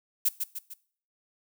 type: noise with echo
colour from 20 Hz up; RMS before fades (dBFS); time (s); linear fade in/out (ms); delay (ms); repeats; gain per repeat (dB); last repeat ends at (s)
violet; -23; 0.25-0.29; 10; 150; 3; -6; 0.74
effects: noise-tail reverb RT60 0.5 s tail -20 dB re dry